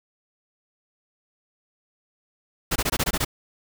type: noise bursts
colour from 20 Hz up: pink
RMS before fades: -23 dBFS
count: 8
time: 2.71-3.249 s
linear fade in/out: 10 ms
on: 49 ms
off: 21 ms
effects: none